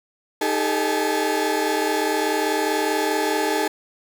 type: tone cluster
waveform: 30% pulse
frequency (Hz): 310.2 / 399.1 / 439.4 / 854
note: D#4 / G4 / A4 / G#5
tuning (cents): -5 / +31 / -2 / +48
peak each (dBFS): -23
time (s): 0.41-3.68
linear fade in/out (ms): 5
effects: none